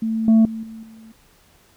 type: tone with level steps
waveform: sine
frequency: 222.9 Hz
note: A3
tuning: 23 cents sharp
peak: -19 / -7 / -26 / -33 / -40 dBFS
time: 0.02-1.12 s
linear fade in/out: 5 ms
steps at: 0.28 / 0.45 / 0.63 / 0.83 s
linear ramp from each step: 2 ms
effects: tanh soft clip ceiling -9 dBFS + pink hiss -55 dBFS RMS until 1.76 s